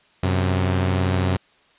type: tone pair together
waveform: sawtooth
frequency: 92.5 / 130.81 Hz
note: F#2 / C3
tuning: 0 / 0 cents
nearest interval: tritone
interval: 600 cents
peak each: -15 / -22 dBFS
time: 0.23-1.37 s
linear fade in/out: 5 ms
effects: white hiss -57 dBFS RMS until 1.78 s + resampled to 8000 Hz